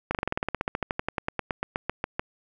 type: slowing click train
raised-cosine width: 0.5 ms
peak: -11 dBFS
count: 26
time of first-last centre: 0.11-2.195 s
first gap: 38 ms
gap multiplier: 1.06
effects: none